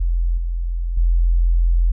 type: tone with level steps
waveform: sine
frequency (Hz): 42.71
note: F1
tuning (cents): -38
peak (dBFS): -15 / -19 / -12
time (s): 0-1.92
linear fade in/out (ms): 10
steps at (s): 0.37 / 0.97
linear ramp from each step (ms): 5
effects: none